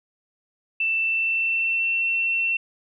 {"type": "tone with pitch glide", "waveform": "sine", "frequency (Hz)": [2665, 2704], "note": ["E7", "E7"], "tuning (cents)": [18, 43], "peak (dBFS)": -20, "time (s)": [0.8, 2.57], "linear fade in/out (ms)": 5, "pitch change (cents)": 25, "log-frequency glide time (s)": [0.98, 2.01], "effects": []}